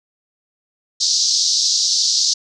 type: band-pass noise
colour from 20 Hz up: white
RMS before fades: -17 dBFS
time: 1-2.34 s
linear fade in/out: 10 ms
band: 4100 to 6100 Hz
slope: 48 dB/octave
effects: none